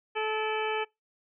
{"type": "harmonic tone with a mistuned harmonic", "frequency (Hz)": 434.1, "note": "A4", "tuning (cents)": -23, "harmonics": [1, 2, 3, 4, 5, 6, 7], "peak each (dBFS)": [-31, -33, -38, -38, -38, -39, -40], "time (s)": [0.15, 0.85], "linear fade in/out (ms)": 20, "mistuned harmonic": 5, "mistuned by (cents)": 110, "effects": ["noise-tail reverb RT60 0.2 s tail -24 dB re dry"]}